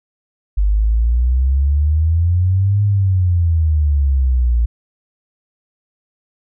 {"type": "exponential two-way sweep", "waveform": "sine", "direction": "up then down", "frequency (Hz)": [49, 103.5, 57], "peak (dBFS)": -11, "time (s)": [0.57, 4.66], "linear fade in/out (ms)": 10, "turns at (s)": 2.83, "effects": []}